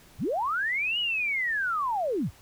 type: linear two-way sweep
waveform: sine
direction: up then down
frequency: 55 to 2960 to 55 Hz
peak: -25 dBFS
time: 0.18-2.31 s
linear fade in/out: 50 ms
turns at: 0.99 s
effects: pink hiss -55 dBFS RMS until 2.41 s